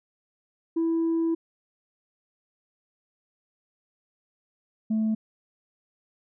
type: tone pair in turn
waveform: sine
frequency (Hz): 329.6 / 218.8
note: E4 / A3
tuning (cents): 0 / -9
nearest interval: perfect fifth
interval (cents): 709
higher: first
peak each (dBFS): -20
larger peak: neither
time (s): 0.76-1.35 / 4.9-5.15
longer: first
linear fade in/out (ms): 10
effects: tanh soft clip ceiling -20 dBFS